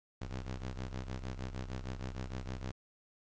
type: ring-modulated tone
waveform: sawtooth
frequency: 64.7 Hz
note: C2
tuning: 19 cents flat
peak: -32 dBFS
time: 0.21-2.72 s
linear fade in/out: 10 ms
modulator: 29.1 Hz
effects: resampled to 16000 Hz + 10-bit